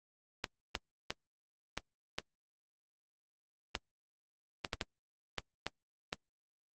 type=clicks; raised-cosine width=0.2 ms; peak=-16 dBFS; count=12; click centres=0.442 / 0.752 / 1.105 / 1.776 / 2.185 / 3.752 / 4.648 / 4.732 / 4.812 / 5.383 / 5.666 / 6.129 s; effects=Opus 24 kbps